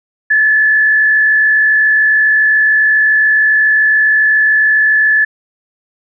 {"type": "tone with frequency modulation", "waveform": "sine", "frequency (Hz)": 1730, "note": "A6", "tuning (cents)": -30, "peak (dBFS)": -7, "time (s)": [0.3, 5.25], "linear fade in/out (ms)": 10, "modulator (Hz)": 52.8, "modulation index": 0.56, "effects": []}